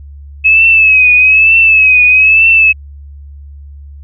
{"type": "tone with vibrato", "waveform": "sine", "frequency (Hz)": 2574, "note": "E7", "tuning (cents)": -42, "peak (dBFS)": -3, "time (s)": [0.44, 2.73], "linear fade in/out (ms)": 20, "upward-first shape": "triangle", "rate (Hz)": 1.1, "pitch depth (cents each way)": 79, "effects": ["added 71 Hz sine -28 dBFS peak until 4.03 s"]}